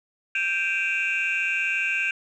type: tone cluster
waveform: sine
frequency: 1568 / 2351 / 2526 / 2738 Hz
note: G6 / D7 / D#7 / F7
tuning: 0 / +1 / +26 / -35 cents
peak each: -27 dBFS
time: 0.35-2.11 s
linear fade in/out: 2 ms
effects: tanh soft clip ceiling -16 dBFS